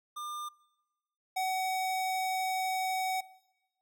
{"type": "tone pair in turn", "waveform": "square", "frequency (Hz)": [1200, 752], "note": ["D6", "F#5"], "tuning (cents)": [37, 28], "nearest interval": "minor sixth", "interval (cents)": 809, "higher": "first", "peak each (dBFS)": [-38, -30], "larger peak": "second", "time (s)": [[0.16, 0.49], [1.36, 3.21]], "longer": "second", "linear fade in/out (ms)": 10, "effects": ["noise-tail reverb RT60 1.0 s tail -22 dB re dry"]}